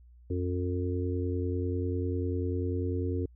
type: harmonic tone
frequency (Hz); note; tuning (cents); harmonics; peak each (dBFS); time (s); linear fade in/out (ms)
90.1; F#2; -45; 1 / 3 / 4 / 5; -30 / -35 / -36 / -37; 0.3-3.26; 5
effects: added 60 Hz sine -52 dBFS peak until 3.35 s